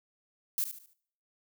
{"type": "noise with echo", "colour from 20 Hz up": "violet", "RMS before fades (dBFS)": -30, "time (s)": [0.58, 0.64], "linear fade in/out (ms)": 0, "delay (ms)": 73, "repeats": 4, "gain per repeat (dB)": -9, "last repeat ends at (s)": 0.932, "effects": ["noise-tail reverb RT60 0.6 s tail -22 dB re dry"]}